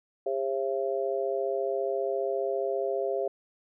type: harmonic tone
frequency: 134.7 Hz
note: C#3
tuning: 49 cents flat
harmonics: 3 / 4 / 5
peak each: -30 / -31 / -32 dBFS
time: 0.26-3.28 s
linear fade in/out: 5 ms
effects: none